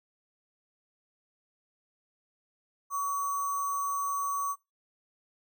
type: tone with sample-and-hold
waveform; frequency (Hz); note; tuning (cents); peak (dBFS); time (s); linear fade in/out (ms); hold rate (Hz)
sine; 1128; C#6; +30; -28; 2.9-4.56; 50; 7350
effects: noise-tail reverb RT60 0.2 s tail -17 dB re dry